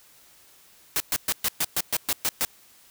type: noise bursts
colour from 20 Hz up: white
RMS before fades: -24 dBFS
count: 10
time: 0.96-2.45 s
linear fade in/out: 0 ms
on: 41 ms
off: 120 ms
effects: white hiss -55 dBFS RMS until 2.9 s